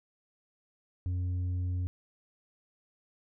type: tone with tanh clipping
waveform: sine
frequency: 90 Hz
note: F#2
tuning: 47 cents flat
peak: -30 dBFS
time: 1.06-1.87 s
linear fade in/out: 0 ms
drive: 4 dB
effects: none